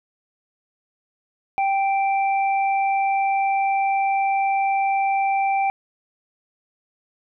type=tone pair together; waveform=sine; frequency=784 / 2348 Hz; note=G5 / D7; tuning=0 / -1 cents; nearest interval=octave + perfect fifth; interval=1899 cents; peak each=-18 / -28 dBFS; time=1.58-5.7 s; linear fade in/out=0 ms; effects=none